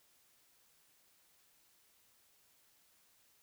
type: silence
effects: white hiss -70 dBFS RMS until 3.42 s